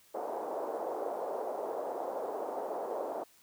pink band-pass noise, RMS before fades -37 dBFS, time 0.14-3.24 s, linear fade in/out 10 ms, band 430 to 810 Hz, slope 24 dB/octave, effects white hiss -63 dBFS RMS until 3.42 s

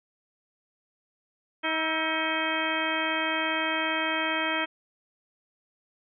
harmonic tone with a mistuned harmonic, 317.5 Hz, D#4, 35 cents sharp, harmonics 1 / 2 / 3 / 4 / 5 / 6 / 7 / 8 / 10, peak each -34 / -34 / -34 / -34 / -34 / -34 / -34 / -34 / -34 dBFS, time 1.63-4.66 s, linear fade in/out 20 ms, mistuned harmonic 4, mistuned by +59 cents, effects none

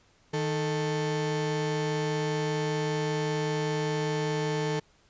35% pulse tone pair together, 155.56 / 441.6 Hz, D#3 / A4, 0 / +6 cents, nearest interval octave + tritone, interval 1806 cents, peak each -28 dBFS, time 0.33-4.8 s, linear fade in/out 10 ms, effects pink hiss -63 dBFS RMS until 5.09 s + resampled to 16000 Hz

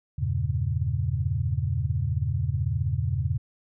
sine chord, E diminished seventh, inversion none, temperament equal, 82.41 / 98 / 116.54 / 138.59 Hz, E2 / G2 / Bb2 / Db3, 0 / 0 / 0 / 0 cents, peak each -29 dBFS, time 0.18-3.38 s, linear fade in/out 10 ms, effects none

